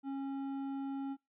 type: tone with hard clipping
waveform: sine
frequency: 273.5 Hz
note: C#4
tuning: 23 cents flat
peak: -38 dBFS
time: 0.03-1.17 s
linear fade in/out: 50 ms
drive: 8 dB
effects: noise-tail reverb RT60 0.2 s tail -23 dB re dry + resampled to 8000 Hz